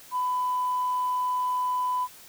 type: tone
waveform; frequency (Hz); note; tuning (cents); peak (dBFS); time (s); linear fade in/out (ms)
sine; 1000; B5; +21; -23; 0.11-2.08; 50
effects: tanh soft clip ceiling -19 dBFS + white hiss -49 dBFS RMS until 2.28 s